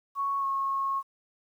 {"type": "tone with pitch glide", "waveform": "sine", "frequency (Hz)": [1108.7, 1090.9], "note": ["C#6", "C#6"], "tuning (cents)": [0, -28], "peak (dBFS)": -26, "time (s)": [0.15, 1.03], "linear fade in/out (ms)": 50, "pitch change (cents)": -28, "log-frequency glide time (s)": [0.39, 0.45], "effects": ["10-bit"]}